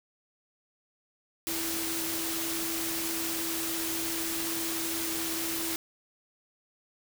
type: tone in noise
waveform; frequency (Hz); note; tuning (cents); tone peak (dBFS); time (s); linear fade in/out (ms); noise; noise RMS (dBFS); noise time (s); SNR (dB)
sine; 329.6; E4; 0; -36; 1.47-5.76; 0; white; -33; 1.47-5.76; -6
effects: none